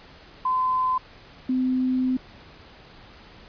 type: tone pair in turn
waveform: sine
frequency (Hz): 1024 / 256.5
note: C6 / C4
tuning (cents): -38 / -34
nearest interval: 2 octaves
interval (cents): 2396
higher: first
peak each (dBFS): -20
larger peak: neither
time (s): 0.45-0.98 / 1.49-2.17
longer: second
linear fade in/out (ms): 5
effects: pink hiss -48 dBFS RMS until 3.48 s + resampled to 11025 Hz